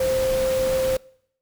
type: tone in noise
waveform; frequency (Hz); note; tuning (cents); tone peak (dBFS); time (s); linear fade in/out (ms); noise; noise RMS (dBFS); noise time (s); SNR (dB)
sine; 523.3; C5; 0; -19; 0-0.97; 5; pink; -31; 0-0.97; +9
effects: noise-tail reverb RT60 0.7 s tail -24 dB re dry